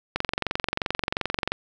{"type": "click train", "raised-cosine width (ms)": 0.3, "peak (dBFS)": -8, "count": 32, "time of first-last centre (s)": [0.16, 1.52], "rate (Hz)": 22.8, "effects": []}